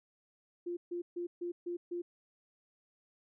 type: tone bursts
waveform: sine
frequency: 348.8 Hz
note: F4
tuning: 2 cents flat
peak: -35 dBFS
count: 6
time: 0.66-2.02 s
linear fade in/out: 10 ms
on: 110 ms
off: 140 ms
effects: none